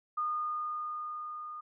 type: tone with level ramp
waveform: sine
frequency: 1223 Hz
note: D#6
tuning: 30 cents flat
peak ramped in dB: -29 to -40 dBFS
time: 0.17-1.61 s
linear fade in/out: 10 ms
effects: none